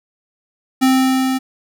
square tone with level ramp, 261.6 Hz, C4, in tune, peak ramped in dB -10 to -17 dBFS, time 0.81-1.39 s, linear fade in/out 20 ms, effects none

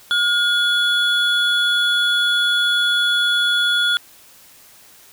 triangle tone pair together, 1429 / 3396 Hz, F6 / G#7, +39 / +38 cents, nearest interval octave + minor third, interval 1499 cents, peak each -16 dBFS, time 0.11-3.97 s, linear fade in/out 0 ms, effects white hiss -47 dBFS RMS until 5.12 s

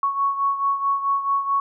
sine beating tone pair, 1108.7 / 1113.3 Hz, C#6 / C#6, 0 / +7 cents, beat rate 4.6 Hz, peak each -20 / -26 dBFS, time 0.03-1.6 s, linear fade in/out 2 ms, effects none

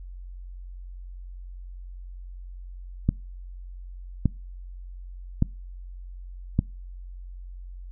click train, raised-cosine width 5 ms, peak -7 dBFS, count 4, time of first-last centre 3.09-6.591 s, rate 0.857 Hz, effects noise-tail reverb RT60 0.3 s tail -25 dB re dry + added 45 Hz sine -37 dBFS peak until 7.91 s

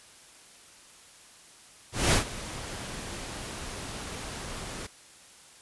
pink noise with ADSR envelope, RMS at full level -21 dBFS, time 1.92-4.87 s, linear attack 210 ms, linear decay 110 ms, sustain -17 dB, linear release 9 ms, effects white hiss -53 dBFS RMS until 5.61 s + resampled to 24000 Hz

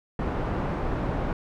pink low-pass noise, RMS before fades -28 dBFS, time 0.19-1.33 s, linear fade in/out 2 ms, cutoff 1100 Hz, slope 12 dB/octave, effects none

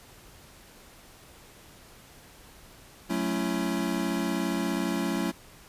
square chord, F# minor seventh, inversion none, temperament equal with one note detuned, 185 / 220 / 277.2 / 336.7 Hz, F#3 / A3 / C#4 / E4, 0 / 0 / 0 / +37 cents, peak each -33 dBFS, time 3.09-5.32 s, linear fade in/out 20 ms, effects pink hiss -52 dBFS RMS until 5.68 s + resampled to 32000 Hz

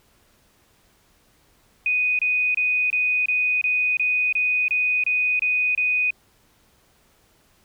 sine tone bursts, 2489 Hz, D#7, in tune, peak -18 dBFS, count 12, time 1.86-6.106 s, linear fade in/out 2 ms, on 330 ms, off 26 ms, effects pink hiss -60 dBFS RMS until 7.64 s

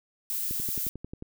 violet noise, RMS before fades -31 dBFS, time 0.3-0.89 s, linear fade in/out 0 ms
click train, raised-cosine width 3 ms, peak -25 dBFS, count 9, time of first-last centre 0.51-1.224 s, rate 11.2 Hz
effects none

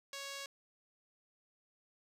5% pulse tone, 554.4 Hz, C#5, in tune, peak -31 dBFS, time 0.13-0.46 s, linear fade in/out 2 ms, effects resampled to 32000 Hz

